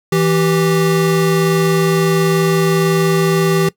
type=tone pair together; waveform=square; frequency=163.99 / 389.8 Hz; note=E3 / G4; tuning=-9 / -10 cents; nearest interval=octave + minor third; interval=1499 cents; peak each=-15 dBFS; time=0.12-3.69 s; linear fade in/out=5 ms; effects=noise-tail reverb RT60 0.1 s tail -20 dB re dry